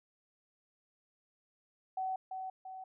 sine tone with echo, 755 Hz, F#5, 35 cents sharp, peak -33 dBFS, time 1.97-2.16 s, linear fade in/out 5 ms, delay 340 ms, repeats 2, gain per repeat -5 dB, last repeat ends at 2.84 s, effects none

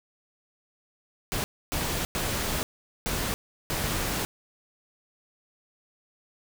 pink noise bursts at uneven times, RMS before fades -29 dBFS, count 5, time 1.32-1.44 / 1.72-2.05 / 2.15-2.63 / 3.06-3.34 / 3.7-4.25 s, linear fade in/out 0 ms, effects none

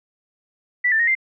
sine tone with pitch steps, 1966 / 1777 / 1867 / 2090 Hz, B6 / A6 / A#6 / C7, -8 / +17 / +2 / -2 cents, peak -15 dBFS, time 0.84-1.152 s, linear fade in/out 10 ms, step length 78 ms, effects none

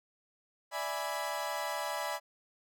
30% pulse chord, E dominant seventh, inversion third, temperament equal, 587.3 / 659.3 / 830.6 / 987.8 Hz, D5 / E5 / G#5 / B5, 0 / 0 / 0 / 0 cents, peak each -37 / -38 / -37 / -36 dBFS, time 0.71-2.2 s, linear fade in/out 50 ms, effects none

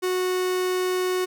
45% pulse tone, 367.4 Hz, F#4, 12 cents flat, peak -22 dBFS, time 0.02-1.26 s, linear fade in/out 20 ms, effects none

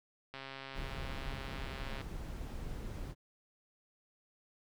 click train, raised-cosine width 0.3 ms, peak -29 dBFS, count 227, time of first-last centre 0.34-2.014 s, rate 135 Hz
brown noise, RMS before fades -42 dBFS, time 0.73-3.15 s, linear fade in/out 50 ms
effects none

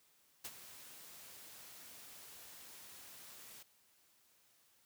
white noise with ADSR envelope, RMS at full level -44 dBFS, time 0.44-3.63 s, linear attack 11 ms, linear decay 49 ms, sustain -11 dB, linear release 7 ms, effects white hiss -71 dBFS RMS until 4.85 s + high-pass 60 Hz 12 dB/octave

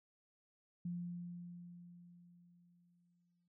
sine tone with exponential decay, 174.61 Hz, F3, in tune, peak -38 dBFS, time 0.85-3.48 s, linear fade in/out 5 ms, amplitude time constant 570 ms, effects none

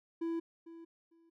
triangle tone with echo, 332.1 Hz, E4, 13 cents sharp, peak -31 dBFS, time 0.21-0.4 s, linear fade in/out 10 ms, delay 450 ms, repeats 2, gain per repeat -15 dB, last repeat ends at 1.3 s, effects none

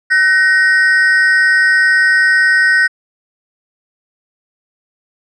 triangle ring-modulated tone, 1694 Hz, G#6, 34 cents sharp, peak -3 dBFS, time 0.1-2.88 s, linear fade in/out 20 ms, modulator 181 Hz, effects resampled to 24000 Hz

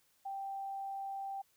sine tone, 784 Hz, G5, in tune, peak -38 dBFS, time 0.25-1.42 s, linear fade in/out 10 ms, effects white hiss -72 dBFS RMS until 1.56 s

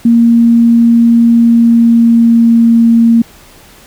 sine tone with pitch glide, 233.1 to 230.8 Hz, A#3 to A#3, 0 to -17 cents, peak -3 dBFS, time 0.05-3.22 s, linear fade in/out 5 ms, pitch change -17 cents, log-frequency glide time 1.33-2.85 s, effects pink hiss -39 dBFS RMS until 3.86 s

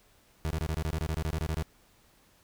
30% pulse tone bursts, 78.9 Hz, D#2, 25 cents sharp, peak -26 dBFS, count 15, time 0.45-1.624 s, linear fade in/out 0 ms, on 54 ms, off 26 ms, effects pink hiss -63 dBFS RMS until 2.43 s

